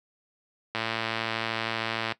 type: click train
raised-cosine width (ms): 0.3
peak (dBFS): -12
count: 156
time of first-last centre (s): 0.75-2.122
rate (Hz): 113
effects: noise-tail reverb RT60 0.1 s tail -17 dB re dry + high-pass 100 Hz 12 dB/octave